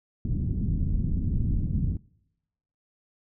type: low-pass noise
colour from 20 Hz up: pink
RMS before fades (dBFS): -26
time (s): 0.25-1.97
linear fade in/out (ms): 2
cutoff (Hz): 220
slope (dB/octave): 24
effects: noise-tail reverb RT60 0.9 s tail -25 dB re dry